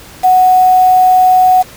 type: tone with quantisation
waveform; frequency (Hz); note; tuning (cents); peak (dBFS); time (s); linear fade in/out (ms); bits
sine; 740; F#5; 0; -4; 0.23-1.63; 20; 4
effects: pink hiss -35 dBFS RMS until 1.76 s